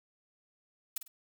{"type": "noise with echo", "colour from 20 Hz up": "blue", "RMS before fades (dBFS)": -34, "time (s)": [0.96, 0.98], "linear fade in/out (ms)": 5, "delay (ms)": 50, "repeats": 2, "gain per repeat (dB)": -10, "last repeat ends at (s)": 1.08, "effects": []}